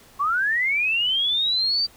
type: linear sweep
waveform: sine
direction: up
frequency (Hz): 1090 to 4688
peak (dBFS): -19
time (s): 0.19-1.87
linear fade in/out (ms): 20
effects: pink hiss -51 dBFS RMS until 1.96 s